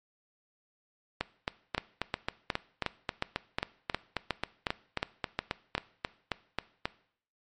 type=two click trains; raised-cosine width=0.3 ms; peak=-12 / -13 dBFS; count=12 / 22; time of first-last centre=1.78-5.751 / 1.21-6.855 s; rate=2.77 / 3.72 Hz; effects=noise-tail reverb RT60 0.6 s tail -19 dB re dry + MP3 48 kbps